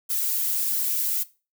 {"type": "noise with flanger", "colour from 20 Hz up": "violet", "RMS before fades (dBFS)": -25, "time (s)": [0.09, 1.24], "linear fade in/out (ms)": 20, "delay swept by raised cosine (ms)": [1.7, 6.9], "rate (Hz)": 0.88, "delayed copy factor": -0.7, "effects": ["noise-tail reverb RT60 0.3 s tail -18 dB re dry"]}